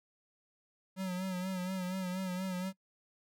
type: tone with vibrato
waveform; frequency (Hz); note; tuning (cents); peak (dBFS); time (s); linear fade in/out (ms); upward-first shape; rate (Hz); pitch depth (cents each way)
square; 185.1; F#3; +1; -35; 0.96-2.73; 50; sine; 4.2; 52
effects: noise-tail reverb RT60 0.1 s tail -22 dB re dry